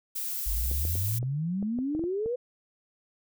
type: noise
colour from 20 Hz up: violet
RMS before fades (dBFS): -33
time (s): 0.15-1.19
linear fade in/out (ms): 10
type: exponential sweep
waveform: sine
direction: up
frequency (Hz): 48 to 508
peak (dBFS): -27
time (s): 0.46-2.36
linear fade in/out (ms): 10
type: clicks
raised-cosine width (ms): 2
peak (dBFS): -26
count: 10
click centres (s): 0.714 / 0.852 / 0.955 / 1.229 / 1.627 / 1.788 / 1.95 / 1.994 / 2.039 / 2.26
effects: none